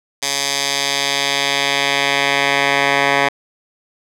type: tone with band-pass filter sweep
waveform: 10% pulse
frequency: 140 Hz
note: C#3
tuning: 18 cents sharp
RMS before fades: -17 dBFS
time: 0.22-3.29 s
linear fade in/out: 10 ms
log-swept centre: 5700 to 1700 Hz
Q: 1.1
effects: none